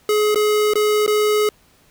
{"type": "tone with dropouts", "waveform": "square", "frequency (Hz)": 422.5, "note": "G#4", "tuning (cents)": 30, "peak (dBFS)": -15, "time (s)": [0.09, 1.49], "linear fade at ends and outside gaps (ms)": 2, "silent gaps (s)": [[0.346, 0.357], [0.736, 0.755], [1.064, 1.077]], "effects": ["pink hiss -55 dBFS RMS until 1.9 s"]}